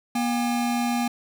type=tone pair together; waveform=square; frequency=240 / 807.3 Hz; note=B3 / G#5; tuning=-49 / -49 cents; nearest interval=octave + major sixth; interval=2100 cents; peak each=-24 / -29 dBFS; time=0.15-1.08 s; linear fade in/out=5 ms; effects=none